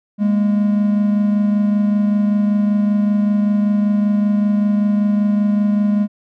triangle tone pair together, 205.7 / 230.9 Hz, G#3 / A#3, -16 / -16 cents, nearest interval major second, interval 200 cents, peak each -11 / -22 dBFS, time 0.18-6.08 s, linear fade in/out 50 ms, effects none

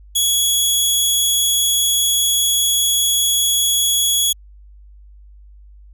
15% pulse tone, 3355 Hz, G#7, 17 cents sharp, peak -7 dBFS, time 0.15-4.33 s, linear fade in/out 10 ms, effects added 50 Hz sine -40 dBFS peak until 5.93 s

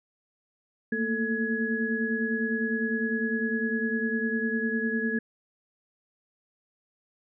sine tone cluster, 223.5 / 233.4 / 441.7 / 1680 Hz, A3 / A#3 / A4 / G#6, +27 / +2 / +7 / +19 cents, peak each -30 / -31 / -33 / -30 dBFS, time 0.92-5.19 s, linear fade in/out 5 ms, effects none

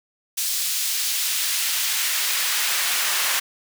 pink noise with high-pass filter sweep, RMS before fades -23 dBFS, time 0.37-3.4 s, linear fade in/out 10 ms, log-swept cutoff 4500 to 1300 Hz, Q 0.74, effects none

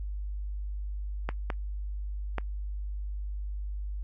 clicks, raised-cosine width 0.5 ms, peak -16 dBFS, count 3, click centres 1.29 / 1.502 / 2.383 s, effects added 50 Hz sine -32 dBFS peak until 4.03 s + Opus 48 kbps

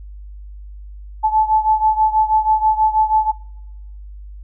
sine beating tone pair, 866 / 872.2 Hz, A5 / A5, -28 / -15 cents, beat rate 6.2 Hz, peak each -14 / -17 dBFS, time 1.23-3.32 s, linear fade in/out 20 ms, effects noise-tail reverb RT60 0.9 s tail -24 dB re dry + added 50 Hz sine -32 dBFS peak until 4.43 s

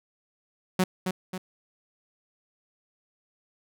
sawtooth tone with echo, 185 Hz, F#3, in tune, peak -16 dBFS, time 0.79-0.84 s, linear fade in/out 5 ms, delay 270 ms, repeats 2, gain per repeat -6 dB, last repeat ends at 1.38 s, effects none

